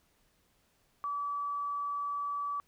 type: tone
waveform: sine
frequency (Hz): 1150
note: D6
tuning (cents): -37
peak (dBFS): -32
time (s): 1.04-2.6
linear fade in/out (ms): 0
effects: pink hiss -71 dBFS RMS until 2.67 s